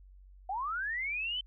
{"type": "linear sweep", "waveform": "sine", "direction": "up", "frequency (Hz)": [723, 3094], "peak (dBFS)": -32, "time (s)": [0.49, 1.41], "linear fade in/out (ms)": 5, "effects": ["added 47 Hz sine -52 dBFS peak until 1.46 s"]}